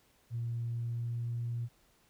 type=tone with pitch glide; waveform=sine; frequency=117.4 to 118.35 Hz; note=A#2 to A#2; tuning=+13 to +27 cents; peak=-32 dBFS; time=0.3-1.69 s; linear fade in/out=50 ms; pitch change=+14 cents; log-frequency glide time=0.67-1.35 s; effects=tanh soft clip ceiling -28 dBFS + pink hiss -68 dBFS RMS until 2.09 s